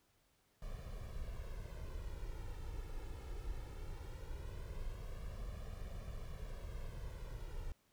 brown noise with flanger, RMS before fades -45 dBFS, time 0.62-7.72 s, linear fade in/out 2 ms, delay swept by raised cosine 1.7 to 2.3 ms, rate 0.19 Hz, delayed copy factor +0.7, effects pink hiss -75 dBFS RMS until 7.92 s

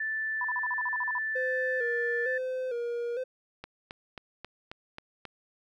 sine tone, 1760 Hz, A6, in tune, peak -29 dBFS, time 0-2.38 s, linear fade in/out 5 ms
sine tone bursts, 987.8 Hz, B5, in tune, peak -31 dBFS, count 11, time 0.41-1.184 s, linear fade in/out 2 ms, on 34 ms, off 40 ms
triangle tone with vibrato, 493.9 Hz, B4, in tune, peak -28 dBFS, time 1.35-3.24 s, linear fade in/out 10 ms, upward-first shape square, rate 1.1 Hz, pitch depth 69 cents each way
click train, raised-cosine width 0.3 ms, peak -24 dBFS, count 7, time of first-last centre 3.64-5.253 s, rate 3.72 Hz
effects none

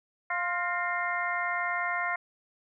harmonic tone with a mistuned harmonic, 350.9 Hz, F4, 8 cents sharp, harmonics 2 / 3 / 4 / 5 / 6, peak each -34 / -34 / -34 / -34 / -34 dBFS, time 0.3-2.16 s, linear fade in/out 5 ms, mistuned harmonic 5, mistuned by +68 cents, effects none

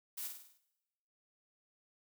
blue noise with echo, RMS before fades -42 dBFS, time 0.17-0.28 s, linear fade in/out 10 ms, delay 50 ms, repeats 6, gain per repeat -5 dB, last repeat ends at 0.58 s, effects noise-tail reverb RT60 1.0 s tail -19 dB re dry

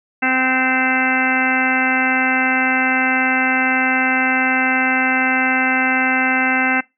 harmonic tone with a mistuned harmonic, 258.7 Hz, C4, 19 cents flat, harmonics 1 / 2 / 3 / 4 / 5 / 6 / 7 / 8 / 9 / 10, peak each -21 / -31 / -22 / -30 / -28 / -20 / -29 / -20 / -31 / -23 dBFS, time 0.22-6.81 s, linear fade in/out 10 ms, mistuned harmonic 10, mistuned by +47 cents, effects noise-tail reverb RT60 0.2 s tail -22 dB re dry

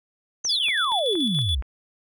sine exponential sweep, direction down, 6400 to 55 Hz, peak -22 dBFS, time 0.44-1.62 s, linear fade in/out 10 ms
click train, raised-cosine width 0.5 ms, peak -25 dBFS, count 6, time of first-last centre 0.45-1.624 s, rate 4.26 Hz
triangle tone with tremolo, 3440 Hz, A7, 40 cents flat, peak -21 dBFS, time 0.49-1.55 s, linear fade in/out 5 ms, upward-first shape square, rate 7 Hz, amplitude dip 40%
effects none

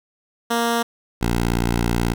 10% pulse tone pair in turn, 233.6 / 58.4 Hz, A#3 / A#1, +4 / +4 cents, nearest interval 2 octaves, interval 2400 cents, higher first, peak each -10 dBFS, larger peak neither, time 0.5-0.83 / 1.21-2.14 s, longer second, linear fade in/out 10 ms, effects none

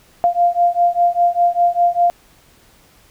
sine beating tone pair, 695 / 700 Hz, F5 / F5, -9 / +4 cents, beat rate 5 Hz, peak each -15 dBFS, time 0.24-2.1 s, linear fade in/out 0 ms, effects pink hiss -51 dBFS RMS until 3.1 s

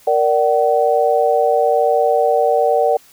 sine chord, Bb augmented, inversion none, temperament equal with one note detuned, 466.2 / 587.3 / 757.7 Hz, Bb4 / D5 / F#5, 0 / 0 / +41 cents, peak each -16 dBFS, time 0.07-2.97 s, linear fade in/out 5 ms, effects white hiss -48 dBFS RMS until 3.12 s

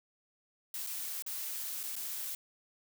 blue noise with dropouts, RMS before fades -39 dBFS, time 0.74-2.35 s, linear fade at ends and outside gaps 2 ms, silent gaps 0.866-0.87 / 1.223-1.263 / 1.832-1.836 / 1.956-1.963 s, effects none

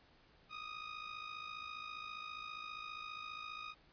20% pulse tone with amplitude modulation, 1244.5 Hz, D#6, in tune, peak -37 dBFS, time 0.49-3.75 s, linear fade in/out 50 ms, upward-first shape sine, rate 54.9 Hz, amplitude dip 65%, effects pink hiss -67 dBFS RMS until 3.92 s + resampled to 11025 Hz

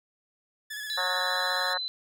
sawtooth tone with vibrato, 1713 Hz, A6, 47 cents flat, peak -31 dBFS, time 0.7-1.74 s, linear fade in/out 10 ms, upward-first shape square, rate 15 Hz, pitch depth 31 cents each way
sine tone with pitch glide, 3968 to 4033 Hz, B7 to B7, +7 to +36 cents, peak -30 dBFS, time 0.9-1.88 s, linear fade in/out 0 ms, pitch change +29 cents, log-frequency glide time 1.16-1.62 s
harmonic tone, 182.3 Hz, F#3, 25 cents flat, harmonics 3 / 4 / 5 / 6 / 7 / 8 / 9 / 10, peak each -36 / -36 / -36 / -36 / -36 / -36 / -36 / -36 dBFS, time 0.97-1.78 s, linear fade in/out 10 ms
effects none

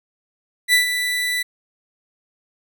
30% pulse tone with ADSR envelope, 1978 Hz, B6, 2 cents sharp, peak -8 dBFS, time 0.68-1.43 s, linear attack 53 ms, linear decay 120 ms, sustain -9 dB, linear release 12 ms, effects none

